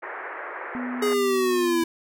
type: band-pass noise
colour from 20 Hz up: white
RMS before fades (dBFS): -35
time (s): 0.02-1.14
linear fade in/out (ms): 10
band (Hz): 350 to 2000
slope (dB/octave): 48
type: tone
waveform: sine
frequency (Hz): 248.6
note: B3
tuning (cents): +12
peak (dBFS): -28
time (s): 0.75-1.83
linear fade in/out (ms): 0
type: linear sweep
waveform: square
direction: down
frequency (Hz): 420 to 329.6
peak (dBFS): -21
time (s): 1.02-1.84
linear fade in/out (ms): 5
effects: none